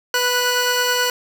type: tone pair together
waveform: 15% pulse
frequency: 493.9 / 1472.4 Hz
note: B4 / F#6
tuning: 0 / -9 cents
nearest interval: octave + perfect fifth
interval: 1891 cents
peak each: -13 dBFS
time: 0.14-1.1 s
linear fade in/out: 2 ms
effects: none